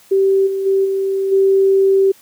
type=tone with level steps; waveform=sine; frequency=388.1 Hz; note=G4; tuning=17 cents flat; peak=-10 / -17 / -11 / -15 / -9 dBFS; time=0.11-2.12 s; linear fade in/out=10 ms; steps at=0.46 / 0.65 / 0.84 / 1.31 s; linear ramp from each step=20 ms; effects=white hiss -48 dBFS RMS until 2.21 s + high-pass 80 Hz 12 dB/octave